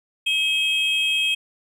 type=tone pair together; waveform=triangle; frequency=2555 / 3229 Hz; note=D#7 / G#7; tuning=+45 / -49 cents; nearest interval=major third; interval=406 cents; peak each=-20 / -20 dBFS; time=0.26-1.35 s; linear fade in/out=10 ms; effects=none